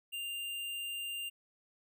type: tone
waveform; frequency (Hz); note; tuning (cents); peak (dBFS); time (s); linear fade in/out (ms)
square; 2794; F7; 0; -38; 0.12-1.3; 20
effects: none